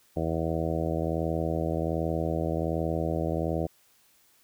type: harmonic tone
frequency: 81.3 Hz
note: E2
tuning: 23 cents flat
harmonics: 1 / 2 / 3 / 4 / 5 / 6 / 7 / 8 / 9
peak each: -33 / -32 / -38 / -33 / -37 / -35 / -35 / -36 / -39 dBFS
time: 0.16-3.67 s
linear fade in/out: 10 ms
effects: white hiss -63 dBFS RMS until 4.43 s